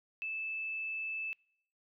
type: tone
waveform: sine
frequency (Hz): 2627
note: E7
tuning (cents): -7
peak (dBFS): -35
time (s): 0.22-1.33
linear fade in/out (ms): 0
effects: noise-tail reverb RT60 0.6 s tail -25 dB re dry